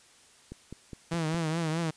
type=click train; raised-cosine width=3 ms; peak=-27 dBFS; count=5; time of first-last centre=0.52-1.345 s; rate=4.85 Hz
type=tone with vibrato; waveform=sawtooth; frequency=162.4 Hz; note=E3; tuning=26 cents flat; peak=-24 dBFS; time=1.11-1.91 s; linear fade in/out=10 ms; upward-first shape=triangle; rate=4.7 Hz; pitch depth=100 cents each way
effects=white hiss -58 dBFS RMS until 1.96 s + resampled to 22050 Hz